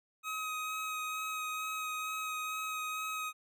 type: tone with vibrato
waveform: 25% pulse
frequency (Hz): 1264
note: D#6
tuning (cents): +27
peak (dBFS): -32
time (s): 0.23-3.33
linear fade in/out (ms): 50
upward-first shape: sine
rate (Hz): 2.2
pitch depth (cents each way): 13
effects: none